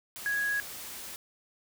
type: tone in noise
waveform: sine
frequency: 1661.2 Hz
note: G#6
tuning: in tune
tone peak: -27 dBFS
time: 0.26-0.6 s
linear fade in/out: 0 ms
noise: white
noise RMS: -42 dBFS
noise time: 0.16-1.16 s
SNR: +12 dB
effects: none